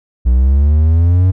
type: linear sweep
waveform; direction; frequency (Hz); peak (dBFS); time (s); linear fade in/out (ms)
triangle; up; 59.2 to 94.3; -5; 0.25-1.32; 20
effects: none